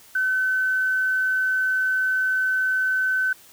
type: tone with quantisation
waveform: sine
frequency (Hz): 1521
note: F#6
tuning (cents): +47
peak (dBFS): -19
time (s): 0.15-3.33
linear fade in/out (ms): 5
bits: 8
effects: white hiss -50 dBFS RMS until 3.52 s

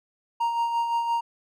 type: tone with tremolo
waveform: triangle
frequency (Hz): 933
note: A#5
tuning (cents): +1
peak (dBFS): -19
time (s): 0.4-1.21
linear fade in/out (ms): 10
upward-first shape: sine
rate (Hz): 5.8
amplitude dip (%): 45
effects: none

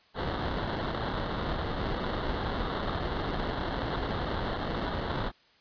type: noise with sample-and-hold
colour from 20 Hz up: pink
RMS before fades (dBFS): -32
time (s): 0.14-5.32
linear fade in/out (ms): 50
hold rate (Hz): 2450
effects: white hiss -62 dBFS RMS until 5.6 s + resampled to 11025 Hz

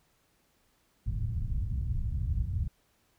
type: low-pass noise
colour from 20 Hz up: white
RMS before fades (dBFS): -31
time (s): 1.06-2.68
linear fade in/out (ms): 10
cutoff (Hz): 110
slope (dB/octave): 24
effects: pink hiss -70 dBFS RMS until 3.18 s

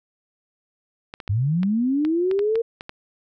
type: clicks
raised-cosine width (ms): 0.3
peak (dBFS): -18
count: 10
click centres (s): 1.139 / 1.202 / 1.278 / 1.632 / 2.05 / 2.313 / 2.392 / 2.556 / 2.809 / 2.894
type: linear sweep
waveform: sine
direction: up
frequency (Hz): 92.2 to 466.2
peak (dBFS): -18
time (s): 1.29-2.62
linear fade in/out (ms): 10
effects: none

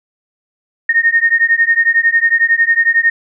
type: beating tone pair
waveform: sine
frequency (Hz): 1839 / 1850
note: A#6 / A#6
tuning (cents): -24 / -14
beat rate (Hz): 11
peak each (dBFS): -12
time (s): 0.89-3.1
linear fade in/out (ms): 5
effects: none

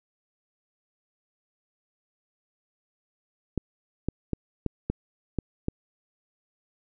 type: clicks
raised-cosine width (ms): 3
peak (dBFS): -13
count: 7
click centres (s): 3.577 / 4.086 / 4.333 / 4.663 / 4.9 / 5.387 / 5.684
effects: none

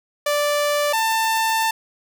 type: tone pair in turn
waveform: sawtooth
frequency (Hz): 586 / 892.1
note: D5 / A5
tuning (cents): -4 / +24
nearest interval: perfect fifth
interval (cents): 728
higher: second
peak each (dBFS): -14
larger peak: neither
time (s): 0.26-0.93 / 0.93-1.71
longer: second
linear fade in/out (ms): 5
effects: none

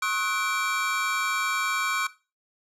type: tone cluster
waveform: square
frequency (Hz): 1085 / 1275 / 1482 / 2335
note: C#6 / D#6 / F#6 / D7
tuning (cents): -37 / +42 / +2 / -11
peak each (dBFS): -31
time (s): 0.02-2.07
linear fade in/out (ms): 5
effects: noise-tail reverb RT60 0.3 s tail -17 dB re dry + low-pass 11000 Hz 12 dB/octave

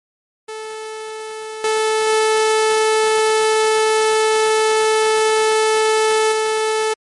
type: tone with level steps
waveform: sawtooth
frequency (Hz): 436.7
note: A4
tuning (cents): -13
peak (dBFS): -23 / -11 / -9 / -12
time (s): 0.48-6.94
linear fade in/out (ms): 10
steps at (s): 1.64 / 2.07 / 6.32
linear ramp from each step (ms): 2
effects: MP3 48 kbps

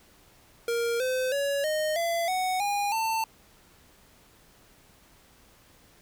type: tone with pitch steps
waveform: square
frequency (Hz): 467.8 / 513.1 / 562.8 / 617.3 / 677 / 742.6 / 814.5 / 893.3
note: A#4 / C5 / C#5 / D#5 / E5 / F#5 / G#5 / A5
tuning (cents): +6 / -34 / +26 / -14 / +46 / +6 / -34 / +26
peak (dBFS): -26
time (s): 0.68-3.24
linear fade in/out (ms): 2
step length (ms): 320
effects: pink hiss -58 dBFS RMS until 6.01 s

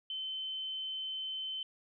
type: tone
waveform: sine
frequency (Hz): 3070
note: G7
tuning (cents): -37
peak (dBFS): -36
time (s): 0.1-1.63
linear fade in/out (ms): 2
effects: none

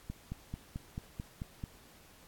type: click train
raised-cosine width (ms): 5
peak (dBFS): -26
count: 8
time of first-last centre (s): 0.1-1.638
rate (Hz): 4.55
effects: pink hiss -59 dBFS RMS until 2.27 s + AAC 64 kbps

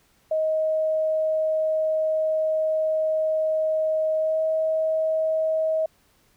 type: tone with pitch glide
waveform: sine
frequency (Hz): 629 to 635.2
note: D#5 to D#5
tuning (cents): +19 to +36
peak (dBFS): -20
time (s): 0.31-5.86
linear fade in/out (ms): 5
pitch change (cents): +17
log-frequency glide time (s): 4.19-4.4
effects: pink hiss -62 dBFS RMS until 6.36 s

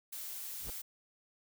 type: noise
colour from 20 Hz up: blue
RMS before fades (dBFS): -43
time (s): 0.12-0.82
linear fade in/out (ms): 10
type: noise with exponential growth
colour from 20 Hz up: brown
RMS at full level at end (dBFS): -37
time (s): 0.58-0.7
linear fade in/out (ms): 1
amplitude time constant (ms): 26
effects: none

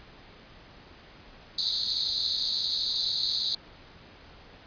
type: band-pass noise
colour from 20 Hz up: white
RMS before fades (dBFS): -29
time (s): 1.58-3.55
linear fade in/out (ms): 5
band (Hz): 3800 to 4600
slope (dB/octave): 96
effects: pink hiss -51 dBFS RMS until 4.66 s + resampled to 11025 Hz

